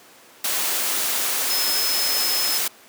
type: tone in noise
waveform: sine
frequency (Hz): 5170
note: E8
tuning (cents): -34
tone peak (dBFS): -23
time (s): 1.5-2.58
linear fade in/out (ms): 5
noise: white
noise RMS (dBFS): -23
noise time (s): 0.44-2.68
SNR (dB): -3
effects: pink hiss -48 dBFS RMS until 2.88 s + high-pass 300 Hz 12 dB/octave